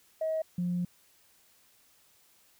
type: tone pair in turn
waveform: sine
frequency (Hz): 636 / 176.98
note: D#5 / F3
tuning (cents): +38 / +23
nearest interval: octave + minor seventh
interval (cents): 2215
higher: first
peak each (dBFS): -27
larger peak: neither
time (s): 0.21-0.42 / 0.58-0.85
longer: second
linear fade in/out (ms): 5
effects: tanh soft clip ceiling -23 dBFS + white hiss -64 dBFS RMS until 2.59 s